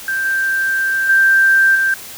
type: tone with level steps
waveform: sine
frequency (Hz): 1573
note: G6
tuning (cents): +6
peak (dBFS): -16 / -14 / -8 / -12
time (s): 0.08-1.94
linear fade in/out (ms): 2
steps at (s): 0.25 / 1.09 / 1.75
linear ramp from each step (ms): 5
effects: white hiss -33 dBFS RMS until 2.17 s